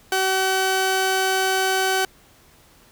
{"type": "tone pair together", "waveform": "sawtooth", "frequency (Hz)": [380, 760], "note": ["F#4", "F#5"], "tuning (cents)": [46, 46], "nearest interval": "octave", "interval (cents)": 1200, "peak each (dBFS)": [-19, -15], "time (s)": [0.12, 2.05], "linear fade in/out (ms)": 2, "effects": ["pink hiss -53 dBFS RMS until 2.91 s"]}